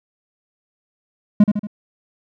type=tone with echo; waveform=triangle; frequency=207.7 Hz; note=G#3; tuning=in tune; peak=-4 dBFS; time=1.4-1.44 s; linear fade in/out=5 ms; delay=77 ms; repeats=3; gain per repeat=-6 dB; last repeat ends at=1.671 s; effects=none